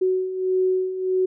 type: beating tone pair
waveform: sine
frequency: 371.2 / 372.8 Hz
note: F#4 / F#4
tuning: +6 / +13 cents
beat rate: 1.6 Hz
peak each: -26 / -20 dBFS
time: 0.01-1.26 s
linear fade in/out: 10 ms
effects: none